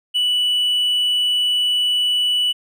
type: tone with hard clipping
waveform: sine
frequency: 2960 Hz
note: F#7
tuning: in tune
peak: -16 dBFS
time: 0.14-2.53 s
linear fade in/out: 20 ms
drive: 2 dB
effects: none